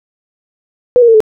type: tone with pitch steps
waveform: sine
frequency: 493.9 / 472.4 / 451.9 / 432.2 Hz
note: B4 / A#4 / A4 / A4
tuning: 0 / +23 / +46 / -31 cents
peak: -3 dBFS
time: 0.96-1.204 s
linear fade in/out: 0 ms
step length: 61 ms
effects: none